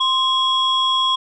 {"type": "tone pair together", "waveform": "sine", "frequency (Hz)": [1046.5, 3322], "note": ["C6", "G#7"], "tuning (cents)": [0, 0], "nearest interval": "octave + minor sixth", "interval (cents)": 2000, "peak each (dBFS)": [-17, -16], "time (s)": [0, 1.16], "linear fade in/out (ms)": 10, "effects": ["tanh soft clip ceiling -10 dBFS"]}